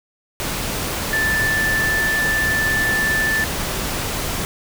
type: tone in noise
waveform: sine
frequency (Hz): 1760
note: A6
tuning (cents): 0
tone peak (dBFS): -17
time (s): 1.13-3.44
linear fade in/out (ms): 0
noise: pink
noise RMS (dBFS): -24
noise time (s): 0.4-4.45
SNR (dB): +4
effects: none